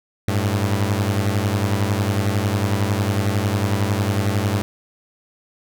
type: beating tone pair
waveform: sawtooth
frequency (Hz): 98 / 109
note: G2 / A2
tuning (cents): 0 / -16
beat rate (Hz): 11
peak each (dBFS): -16 / -18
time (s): 0.28-4.62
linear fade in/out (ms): 0
effects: none